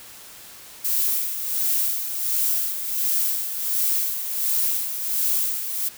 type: noise with tremolo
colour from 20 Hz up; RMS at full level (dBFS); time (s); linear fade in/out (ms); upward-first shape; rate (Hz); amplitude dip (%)
violet; -21; 0.84-5.89; 10; sine; 1.4; 60
effects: white hiss -43 dBFS RMS until 5.97 s